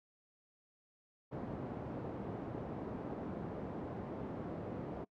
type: band-pass noise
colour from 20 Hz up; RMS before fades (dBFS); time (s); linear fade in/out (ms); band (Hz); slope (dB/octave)
pink; -43; 1.31-5.05; 20; 130 to 640; 12
effects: noise-tail reverb RT60 0.1 s tail -25 dB re dry